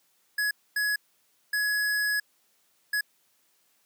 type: tone bursts at uneven times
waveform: square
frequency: 1683 Hz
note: G#6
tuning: 23 cents sharp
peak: -25 dBFS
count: 4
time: 0.38-0.51 / 0.76-0.96 / 1.53-2.2 / 2.93-3.01 s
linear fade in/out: 5 ms
effects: white hiss -68 dBFS RMS until 3.85 s + high-pass 150 Hz 12 dB/octave